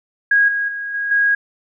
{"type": "tone with level steps", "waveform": "sine", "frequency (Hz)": 1643, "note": "G#6", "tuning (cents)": -19, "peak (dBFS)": [-10, -17, -23, -19, -12], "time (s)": [0.31, 1.35], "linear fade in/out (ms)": 5, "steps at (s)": [0.48, 0.68, 0.94, 1.11], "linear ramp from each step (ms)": 5, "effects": []}